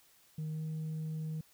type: tone with pitch glide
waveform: sine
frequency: 155.56 to 157.19 Hz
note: D#3 to D#3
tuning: 0 to +18 cents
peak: -33 dBFS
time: 0.38-1.41 s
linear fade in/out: 5 ms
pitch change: +18 cents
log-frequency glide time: 0.5-0.61 s
effects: tanh soft clip ceiling -34 dBFS + white hiss -65 dBFS RMS until 1.53 s